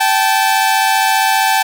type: tone pair together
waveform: sawtooth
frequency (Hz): 775.9 / 871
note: G5 / A5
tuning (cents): -18 / -18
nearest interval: major second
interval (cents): 200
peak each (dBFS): -10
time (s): 0-1.63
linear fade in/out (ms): 10
effects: none